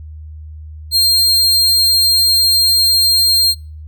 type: tone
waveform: 40% pulse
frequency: 4198 Hz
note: C8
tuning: 5 cents sharp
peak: -8 dBFS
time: 0.91-3.55 s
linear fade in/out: 50 ms
effects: noise-tail reverb RT60 0.4 s tail -26 dB re dry + added 77 Hz sine -29 dBFS peak until 3.87 s